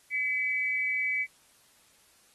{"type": "tone pair together", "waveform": "sine", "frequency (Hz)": [2023, 2281], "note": ["B6", "C#7"], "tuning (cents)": [41, 49], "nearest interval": "major second", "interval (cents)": 208, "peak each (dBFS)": [-31, -28], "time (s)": [0.1, 1.27], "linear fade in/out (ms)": 50, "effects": ["white hiss -62 dBFS RMS until 2.34 s", "AAC 32 kbps"]}